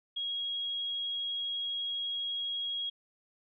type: tone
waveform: sine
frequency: 3296 Hz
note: G#7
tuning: 14 cents flat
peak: -32 dBFS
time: 0.16-2.9 s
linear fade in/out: 10 ms
effects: none